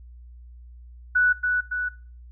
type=tone with echo; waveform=sine; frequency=1480 Hz; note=F#6; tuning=in tune; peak=-16 dBFS; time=1.15-1.33 s; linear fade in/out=10 ms; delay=280 ms; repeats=2; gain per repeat=-4 dB; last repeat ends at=1.89 s; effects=noise-tail reverb RT60 0.4 s tail -21 dB re dry + added 60 Hz sine -42 dBFS peak until 2.31 s